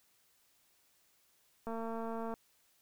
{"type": "click train", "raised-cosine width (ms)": 1, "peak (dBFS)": -28, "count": 153, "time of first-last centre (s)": [1.67, 2.34], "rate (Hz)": 227, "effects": ["white hiss -71 dBFS RMS until 2.81 s"]}